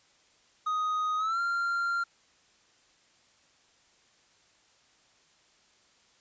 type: tone with pitch glide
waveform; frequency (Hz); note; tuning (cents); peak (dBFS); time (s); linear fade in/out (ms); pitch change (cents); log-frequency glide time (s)
triangle; 1249 to 1385.9; D#6 to F6; +6 to -14; -25; 0.66-2.04; 10; +180; 1.17-1.4
effects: white hiss -64 dBFS RMS until 6.2 s + resampled to 16000 Hz